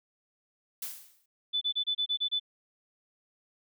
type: noise with exponential decay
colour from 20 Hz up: blue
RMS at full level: -34 dBFS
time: 0.82-1.26 s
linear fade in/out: 5 ms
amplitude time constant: 95 ms
type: tone bursts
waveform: sine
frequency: 3495 Hz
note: A7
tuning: 12 cents flat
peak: -26 dBFS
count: 8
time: 1.53-2.398 s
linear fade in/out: 20 ms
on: 84 ms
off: 28 ms
effects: none